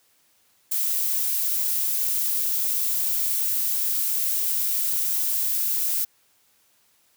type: noise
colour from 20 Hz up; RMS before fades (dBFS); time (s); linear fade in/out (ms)
violet; -24; 0.71-6.05; 10
effects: white hiss -63 dBFS RMS until 7.16 s + high-pass 60 Hz 12 dB/octave